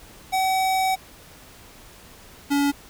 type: tone pair in turn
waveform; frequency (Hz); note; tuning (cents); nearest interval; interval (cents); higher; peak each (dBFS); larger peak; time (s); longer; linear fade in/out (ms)
square; 758 / 283.9; F#5 / C#4; +42 / +41; octave + perfect fourth; 1701; first; -20 / -19; second; 0.32-0.96 / 2.5-2.72; first; 20
effects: pink hiss -47 dBFS RMS until 2.89 s